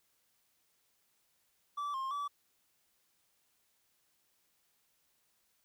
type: tone with pitch steps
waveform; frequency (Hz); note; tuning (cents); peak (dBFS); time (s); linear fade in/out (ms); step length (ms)
triangle; 1159 / 1063 / 1151; D6 / C6 / D6; -23 / +27 / -35; -33; 1.77-2.28; 10; 170
effects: white hiss -75 dBFS RMS until 5.64 s